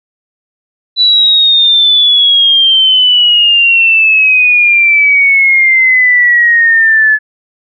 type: exponential sweep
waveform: sine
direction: down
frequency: 3979 to 1716 Hz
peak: -4 dBFS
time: 0.96-7.19 s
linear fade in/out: 50 ms
effects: none